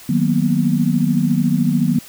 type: chord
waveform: sine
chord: B major seventh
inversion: first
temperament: equal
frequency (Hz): 155.56 / 185 / 233.1 / 246.9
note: D#3 / F#3 / A#3 / B3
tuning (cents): 0 / 0 / 0 / 0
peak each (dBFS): -19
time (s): 0.09-1.99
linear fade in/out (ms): 5
effects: white hiss -40 dBFS RMS until 2.08 s

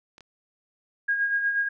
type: clicks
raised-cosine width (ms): 0.2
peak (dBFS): -30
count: 2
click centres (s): 0.181 / 0.207
type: tone with tremolo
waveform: sine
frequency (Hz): 1632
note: G#6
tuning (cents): -31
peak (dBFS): -20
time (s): 1.08-1.69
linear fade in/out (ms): 10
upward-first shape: sine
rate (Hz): 8.3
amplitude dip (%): 50
effects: none

